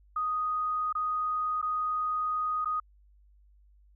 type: tone with dropouts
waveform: sine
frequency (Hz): 1244.5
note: D#6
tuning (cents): 0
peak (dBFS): -27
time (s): 0.16-2.8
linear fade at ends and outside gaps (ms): 5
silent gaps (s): 0.927-0.951 / 1.616-1.626 / 2.647-2.656
effects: added 50 Hz sine -57 dBFS peak until 3.95 s